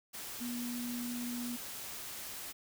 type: tone in noise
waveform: sine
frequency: 242 Hz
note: B3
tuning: 35 cents flat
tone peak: -37 dBFS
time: 0.4-1.57 s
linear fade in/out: 20 ms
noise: white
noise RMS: -44 dBFS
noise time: 0.13-2.53 s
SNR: +4 dB
effects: none